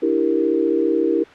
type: chord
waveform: sine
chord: E half-diminished seventh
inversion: third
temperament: equal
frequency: 293.7 / 329.6 / 392 / 466.2 Hz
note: D4 / E4 / G4 / Bb4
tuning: 0 / 0 / 0 / 0 cents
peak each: -24 / -19 / -22 / -21 dBFS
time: 0.02-1.24 s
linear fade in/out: 10 ms
effects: white hiss -42 dBFS RMS until 1.34 s + low-pass 2000 Hz 12 dB/octave